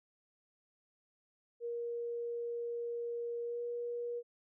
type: tone with pitch glide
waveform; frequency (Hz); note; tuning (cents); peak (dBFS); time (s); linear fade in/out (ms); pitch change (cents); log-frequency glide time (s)
sine; 472.1 to 477.6; A#4 to A#4; +22 to +42; -36; 1.6-4.23; 50; +20; 3.44-3.61
effects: none

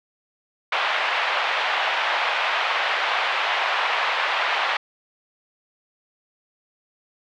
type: band-pass noise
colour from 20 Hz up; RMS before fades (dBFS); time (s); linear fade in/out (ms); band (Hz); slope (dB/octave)
pink; -23; 0.72-4.77; 5; 710 to 3300; 24
effects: none

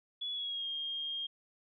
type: tone with pitch glide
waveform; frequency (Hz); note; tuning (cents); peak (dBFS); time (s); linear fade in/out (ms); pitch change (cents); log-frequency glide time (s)
sine; 3400 to 3226; G#7 to G7; +40 to +49; -35; 0.21-1.27; 10; -91; 0.32-0.67
effects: none

